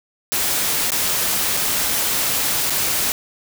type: noise with dropouts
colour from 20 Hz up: white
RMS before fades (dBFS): -20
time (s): 0.32-3.12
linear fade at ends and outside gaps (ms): 0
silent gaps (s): 0.905-0.919 / 1.568-1.572 / 2.698-2.704
effects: none